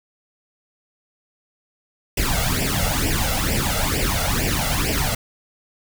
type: noise with flanger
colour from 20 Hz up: pink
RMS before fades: -21 dBFS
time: 2.17-5.15 s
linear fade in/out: 5 ms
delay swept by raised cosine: 0.38 to 1.48 ms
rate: 2.2 Hz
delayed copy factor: +0.8
effects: none